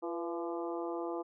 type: harmonic tone with a mistuned harmonic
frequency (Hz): 170.5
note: F3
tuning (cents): -41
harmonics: 2 / 3 / 4 / 5 / 6 / 7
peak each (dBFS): -37 / -41 / -43 / -45 / -47 / -48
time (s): 0.02-1.23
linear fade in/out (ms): 20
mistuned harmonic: 3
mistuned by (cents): -56
effects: none